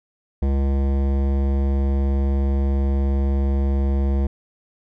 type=tone with hard clipping; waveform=sine; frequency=68.5 Hz; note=C#2; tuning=20 cents flat; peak=-19 dBFS; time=0.42-4.27 s; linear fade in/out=5 ms; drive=16 dB; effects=none